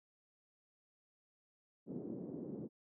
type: band-pass noise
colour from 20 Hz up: white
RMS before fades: -45 dBFS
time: 1.86-2.69 s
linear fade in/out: 50 ms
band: 150 to 370 Hz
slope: 24 dB/octave
effects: none